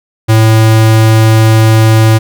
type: tone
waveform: square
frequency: 110.8 Hz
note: A2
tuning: 13 cents sharp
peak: -4 dBFS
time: 0.28-2.19 s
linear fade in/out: 20 ms
effects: none